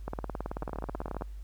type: two click trains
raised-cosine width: 1 ms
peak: -20 / -24 dBFS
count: 22 / 10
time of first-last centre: 0.08-1.221 / 0.63-1.211 s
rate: 18.4 / 15.5 Hz
effects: added 50 Hz sine -39 dBFS peak until 1.43 s + pink hiss -65 dBFS RMS until 1.43 s